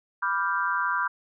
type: chord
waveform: sine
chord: G dominant seventh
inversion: first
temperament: equal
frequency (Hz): 987.8 / 1174.7 / 1396.9 / 1568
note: B5 / D6 / F6 / G6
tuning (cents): 0 / 0 / 0 / 0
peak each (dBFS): -29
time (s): 0.22-1.08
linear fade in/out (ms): 10
effects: none